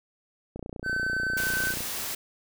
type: click train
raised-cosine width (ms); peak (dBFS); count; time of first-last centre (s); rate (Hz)
2; -23; 38; 0.56-1.806; 29.7
type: tone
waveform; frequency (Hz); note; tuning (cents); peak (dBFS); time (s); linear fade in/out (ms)
triangle; 1532; G6; -40; -24; 0.83-1.75; 50
type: noise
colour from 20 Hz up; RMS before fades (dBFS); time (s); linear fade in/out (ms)
white; -33; 1.37-2.15; 5
effects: none